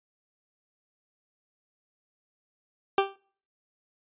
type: tone with exponential decay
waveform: 20% pulse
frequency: 392 Hz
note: G4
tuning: in tune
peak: -12 dBFS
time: 2.98-3.16 s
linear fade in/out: 2 ms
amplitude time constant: 38 ms
effects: noise-tail reverb RT60 0.5 s tail -25 dB re dry + resampled to 8000 Hz